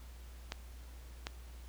clicks, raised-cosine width 0.2 ms, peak -20 dBFS, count 2, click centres 0.521 / 1.269 s, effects added 60 Hz sine -48 dBFS peak until 1.68 s + pink hiss -60 dBFS RMS until 1.68 s

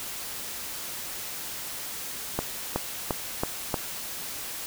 accelerating click train, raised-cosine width 1 ms, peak -11 dBFS, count 5, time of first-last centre 2.39-3.742 s, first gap 370 ms, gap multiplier 0.94, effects white hiss -36 dBFS RMS until 4.66 s

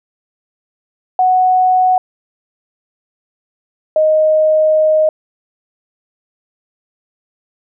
sine tone pair in turn, 740 / 622.3 Hz, F#5 / D#5, 0 / 0 cents, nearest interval minor third, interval 300 cents, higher first, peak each -8 dBFS, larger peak neither, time 1.19-1.98 / 3.96-5.09 s, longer second, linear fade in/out 2 ms, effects none

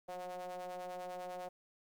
square ring-modulated tone, 91 Hz, F#2, 28 cents flat, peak -40 dBFS, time 0.08-1.49 s, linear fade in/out 10 ms, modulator 632 Hz, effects 12-bit

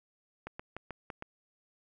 clicks, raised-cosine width 0.5 ms, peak -25 dBFS, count 6, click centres 0.47 / 0.595 / 0.766 / 0.907 / 1.102 / 1.224 s, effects none

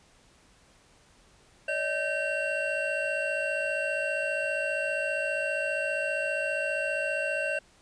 triangle tone cluster, 573 / 628 / 1549 / 2734 Hz, D5 / D#5 / G6 / F7, -43 / +16 / -21 / -37 cents, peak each -31 dBFS, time 1.68-7.59 s, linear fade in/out 5 ms, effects pink hiss -60 dBFS RMS until 7.81 s + resampled to 22050 Hz

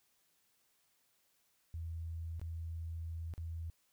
sine tone with dropouts, 82.41 Hz, E2, in tune, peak -39 dBFS, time 1.74-3.7 s, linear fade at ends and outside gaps 0 ms, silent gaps 2.396-2.415 / 3.338-3.379 s, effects white hiss -75 dBFS RMS until 3.92 s

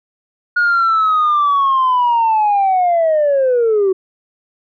sine linear sweep, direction down, 1444 to 370 Hz, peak -9 dBFS, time 0.56-3.93 s, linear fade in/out 10 ms, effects tanh soft clip ceiling -8 dBFS

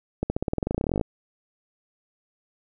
accelerating click train, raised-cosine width 2 ms, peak -11 dBFS, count 22, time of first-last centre 0.23-1.012 s, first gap 70 ms, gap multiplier 0.93, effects none

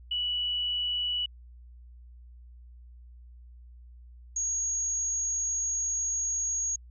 sine tone pair in turn, 2948 / 6618 Hz, F#7 / G#8, -7 / -7 cents, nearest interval octave + major second, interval 1400 cents, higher second, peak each -27 dBFS, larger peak neither, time 0.11-1.26 / 4.36-6.76 s, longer second, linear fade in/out 5 ms, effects added 60 Hz sine -47 dBFS peak until 6.9 s

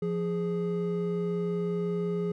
triangle tone pair together, 173.66 / 415.3 Hz, F3 / G#4, -9 / 0 cents, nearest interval octave + minor third, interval 1509 cents, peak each -28 dBFS, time 0.02-2.32 s, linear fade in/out 5 ms, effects none

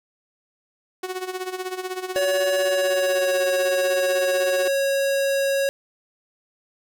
sawtooth tone with tremolo, 370 Hz, F#4, in tune, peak -21 dBFS, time 1.03-4.68 s, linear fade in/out 5 ms, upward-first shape sine, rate 16 Hz, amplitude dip 75%
square tone with pitch glide, 566 to 550.2 Hz, C#5 to C#5, +36 to -13 cents, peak -20 dBFS, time 2.16-5.69 s, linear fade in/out 0 ms, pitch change -49 cents, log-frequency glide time 2.59-3.41 s
effects none

